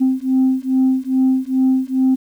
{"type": "beating tone pair", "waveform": "sine", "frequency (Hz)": [260, 262.4], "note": ["C4", "C4"], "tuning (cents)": [-11, 5], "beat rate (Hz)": 2.4, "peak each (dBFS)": -15, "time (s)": [0, 2.16], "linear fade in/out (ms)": 20, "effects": ["tanh soft clip ceiling -8 dBFS", "8-bit"]}